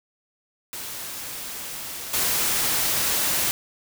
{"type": "noise with level steps", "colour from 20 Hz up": "white", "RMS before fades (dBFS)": [-34, -23], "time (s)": [0.73, 3.51], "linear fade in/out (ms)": 0, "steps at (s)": 2.13, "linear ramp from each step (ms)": 10, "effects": []}